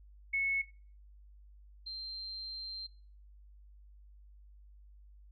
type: tone pair in turn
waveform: sine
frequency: 2199 / 4151 Hz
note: C#7 / C8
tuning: -14 / -15 cents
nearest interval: major seventh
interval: 1099 cents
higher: second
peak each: -29 / -39 dBFS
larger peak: first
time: 0.33-0.62 / 1.86-2.87 s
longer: second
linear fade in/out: 10 ms
effects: noise-tail reverb RT60 0.4 s tail -19 dB re dry + added 50 Hz sine -54 dBFS peak until 5.31 s